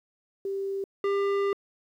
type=tone pair in turn; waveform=sine / square; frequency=392 / 398.6 Hz; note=G4 / G4; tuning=0 / +29 cents; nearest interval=unison; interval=29 cents; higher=second; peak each=-28 / -24 dBFS; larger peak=second; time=0.45-0.84 / 1.04-1.53 s; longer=second; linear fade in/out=2 ms; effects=low-pass 2000 Hz 12 dB/octave + 10-bit